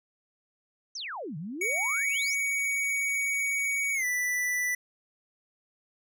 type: exponential two-way sweep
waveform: sine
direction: down then up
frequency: 6370 to 143.3 to 6370 Hz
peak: -34 dBFS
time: 0.95-2.35 s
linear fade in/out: 5 ms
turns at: 1.37 s
type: tone with pitch glide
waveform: square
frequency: 2246 to 1978 Hz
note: C#7 to B6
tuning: +22 to +2 cents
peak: -27 dBFS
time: 1.61-4.75 s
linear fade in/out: 5 ms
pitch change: -220 cents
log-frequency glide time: 3.94-4.05 s
effects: none